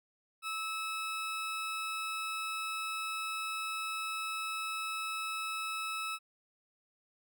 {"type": "tone", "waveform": "20% pulse", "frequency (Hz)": 1300, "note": "E6", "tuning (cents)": -24, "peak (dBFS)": -30, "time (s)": [0.42, 6.19], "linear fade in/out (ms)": 50, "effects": []}